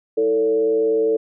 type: tone with frequency modulation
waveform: sine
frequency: 445.9 Hz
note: A4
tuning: 23 cents sharp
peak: -15 dBFS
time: 0.17-1.17 s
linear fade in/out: 10 ms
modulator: 122 Hz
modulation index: 0.53
effects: none